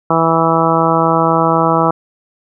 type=harmonic tone; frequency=164 Hz; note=E3; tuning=9 cents flat; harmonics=1 / 2 / 3 / 4 / 5 / 6 / 7 / 8; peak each=-18 / -18 / -18 / -18 / -18 / -18 / -18 / -18 dBFS; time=0.1-1.91 s; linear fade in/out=5 ms; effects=none